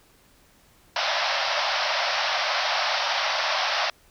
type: band-pass noise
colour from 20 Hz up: pink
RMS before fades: -25 dBFS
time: 0.96-3.9 s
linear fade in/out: 2 ms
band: 570 to 5600 Hz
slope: 96 dB/octave
effects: pink hiss -58 dBFS RMS until 4.1 s